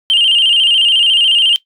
sine tone with vibrato, 2976 Hz, F#7, 9 cents sharp, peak -6 dBFS, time 0.1-1.56 s, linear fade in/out 0 ms, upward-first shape square, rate 14 Hz, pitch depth 82 cents each way, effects noise-tail reverb RT60 0.1 s tail -17 dB re dry + tanh soft clip ceiling -4 dBFS

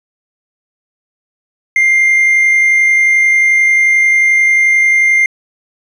triangle tone with amplitude modulation, 2100 Hz, C7, 6 cents sharp, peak -3 dBFS, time 1.76-5.26 s, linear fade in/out 2 ms, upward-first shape sine, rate 51.3 Hz, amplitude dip 30%, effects tanh soft clip ceiling -1 dBFS + resampled to 24000 Hz

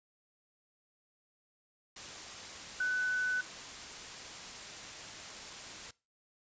sine tone in noise, 1498 Hz, F#6, 21 cents sharp, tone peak -29 dBFS, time 2.8-3.41 s, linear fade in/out 5 ms, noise white, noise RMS -45 dBFS, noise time 1.96-5.91 s, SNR +13 dB, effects noise-tail reverb RT60 0.3 s tail -22 dB re dry + resampled to 16000 Hz

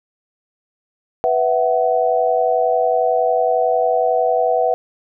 sine chord, B suspended fourth, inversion none, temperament equal with one note detuned, 493.9 / 659.3 / 750.3 Hz, B4 / E5 / F#5, 0 / 0 / +24 cents, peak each -18 dBFS, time 1.24-4.74 s, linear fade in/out 0 ms, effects none

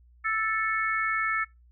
harmonic tone, 440 Hz, A4, in tune, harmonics 3 / 4 / 5, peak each -28 / -29 / -30 dBFS, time 0.24-1.45 s, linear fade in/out 20 ms, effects noise-tail reverb RT60 0.2 s tail -23 dB re dry + added 60 Hz sine -54 dBFS peak until 1.71 s

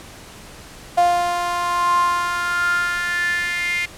sawtooth tone with high-pass filter sweep, 350.3 Hz, F4, 5 cents sharp, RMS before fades -20 dBFS, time 0.97-3.86 s, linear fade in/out 10 ms, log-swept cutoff 710 to 2200 Hz, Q 8.9, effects pink hiss -40 dBFS RMS until 3.97 s + low-pass 11000 Hz 12 dB/octave

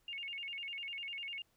sine tone with vibrato, 2489 Hz, D#7, in tune, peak -40 dBFS, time 0.08-1.42 s, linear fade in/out 2 ms, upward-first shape square, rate 10 Hz, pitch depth 210 cents each way, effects pink hiss -75 dBFS RMS until 1.56 s

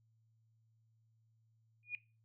sine tone with exponential growth, 2445 Hz, D#7, 31 cents flat, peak -33 dBFS, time 1.83-1.95 s, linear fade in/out 1 ms, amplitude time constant 25 ms, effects noise-tail reverb RT60 0.3 s tail -19 dB re dry + added 112 Hz sine -70 dBFS peak until 2.24 s

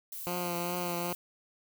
violet noise, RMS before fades -41 dBFS, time 0.12-1.15 s, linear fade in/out 2 ms
10% pulse tone with vibrato, 175.3 Hz, F3, 7 cents sharp, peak -24 dBFS, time 0.27-1.13 s, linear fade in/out 0 ms, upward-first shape triangle, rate 2.5 Hz, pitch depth 31 cents each way
effects none

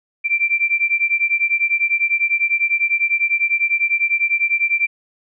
sine beating tone pair, 2349 / 2359 Hz, D7 / D7, 0 / +7 cents, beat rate 10 Hz, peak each -18 dBFS, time 0.24-4.87 s, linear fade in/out 20 ms, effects none

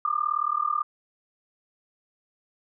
sine tone with amplitude modulation, 1200 Hz, D6, 37 cents sharp, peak -19 dBFS, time 0.05-0.83 s, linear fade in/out 2 ms, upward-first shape sine, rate 38.4 Hz, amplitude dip 95%, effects none

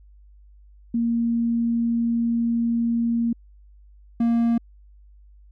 sine / triangle tone pair in turn, 233.1 / 233.1 Hz, A#3 / A#3, 0 / 0 cents, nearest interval unison, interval 0 cents, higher neither, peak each -19 / -15 dBFS, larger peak second, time 0.94-3.33 / 4.2-4.58 s, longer first, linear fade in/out 5 ms, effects added 50 Hz sine -47 dBFS peak until 5.51 s

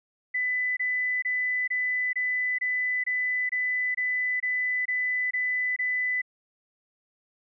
sine tone bursts, 1999 Hz, B6, 20 cents sharp, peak -24 dBFS, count 13, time 0.34-6.218 s, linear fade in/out 10 ms, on 430 ms, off 24 ms, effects none

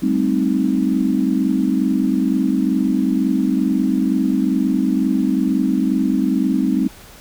sine chord, A half-diminished seventh, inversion third, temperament equal with one note detuned, 196 / 218.2 / 261.6 / 311.1 Hz, G3 / A3 / C4 / Eb4, 0 / -14 / 0 / 0 cents, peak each -20 / -23 / -18 / -21 dBFS, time 0.02-6.88 s, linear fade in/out 10 ms, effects pink hiss -42 dBFS RMS until 7.2 s

